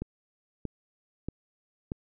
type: click train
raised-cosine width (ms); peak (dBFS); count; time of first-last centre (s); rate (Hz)
3; -20; 4; 0.02-1.919; 1.58
effects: none